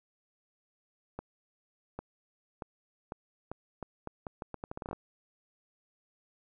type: accelerating click train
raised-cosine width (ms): 1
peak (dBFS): -24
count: 18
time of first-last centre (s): 1.19-4.93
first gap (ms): 800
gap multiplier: 0.79
effects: none